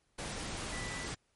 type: tone in noise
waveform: sine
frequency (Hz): 1975.5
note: B6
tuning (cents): 0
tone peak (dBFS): -43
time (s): 0.72-1.07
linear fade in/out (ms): 10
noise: pink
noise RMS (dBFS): -40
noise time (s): 0.18-1.15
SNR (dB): -6
effects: pink hiss -75 dBFS RMS until 1.35 s + MP3 48 kbps